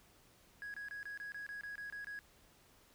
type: tone bursts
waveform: triangle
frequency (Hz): 1661.2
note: G#6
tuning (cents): 0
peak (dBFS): -40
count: 11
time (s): 0.62-2.19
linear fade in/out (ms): 0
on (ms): 120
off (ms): 25
effects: tanh soft clip ceiling -38 dBFS + pink hiss -66 dBFS RMS until 2.94 s